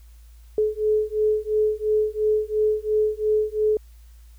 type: beating tone pair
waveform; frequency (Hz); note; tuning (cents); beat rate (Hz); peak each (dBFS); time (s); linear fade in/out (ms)
sine; 426.7 / 429.6; G#4 / A4; +47 / -41; 2.9; -22; 0.58-3.77; 2
effects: added 57 Hz sine -44 dBFS peak until 4.38 s + white hiss -61 dBFS RMS until 4.38 s